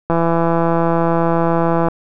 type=click train; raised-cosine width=1 ms; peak=-3 dBFS; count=299; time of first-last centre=0.1-1.884 s; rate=167 Hz; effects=none